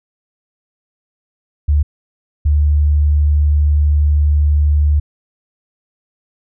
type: tone pair in turn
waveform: sine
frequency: 73.42 / 73.97 Hz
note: D2 / D2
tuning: 0 / +13 cents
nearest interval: unison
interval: 13 cents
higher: second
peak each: -9 dBFS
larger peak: neither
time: 1.68-1.83 / 2.45-5 s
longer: second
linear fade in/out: 10 ms
effects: none